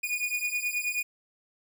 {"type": "beating tone pair", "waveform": "45% pulse", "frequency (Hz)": [2450, 2459.4], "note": ["D#7", "D#7"], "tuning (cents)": [-27, -21], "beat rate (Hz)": 9.4, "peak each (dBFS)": -31, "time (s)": [0.03, 1.03], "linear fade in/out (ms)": 10, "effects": []}